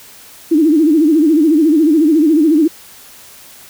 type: tone with vibrato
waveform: sine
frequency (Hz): 311.1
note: D#4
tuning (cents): 0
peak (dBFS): -7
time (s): 0.51-2.68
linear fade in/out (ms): 10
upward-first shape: sine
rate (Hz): 14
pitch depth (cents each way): 130
effects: white hiss -39 dBFS RMS until 3.69 s